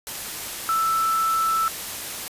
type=tone in noise; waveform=sine; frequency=1323 Hz; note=E6; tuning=6 cents sharp; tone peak=-19 dBFS; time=0.69-1.68 s; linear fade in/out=0 ms; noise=white; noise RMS=-32 dBFS; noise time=0.07-2.28 s; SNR=+10 dB; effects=resampled to 32000 Hz